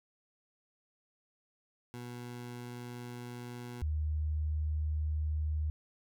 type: tone pair in turn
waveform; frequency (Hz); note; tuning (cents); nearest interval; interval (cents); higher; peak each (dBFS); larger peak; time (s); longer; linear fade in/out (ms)
20% pulse / sine; 121.6 / 76.6; B2 / D#2; -26 / -27; minor sixth; 801; first; -37 / -30; second; 1.94-3.82 / 3.82-5.7; neither; 0
effects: none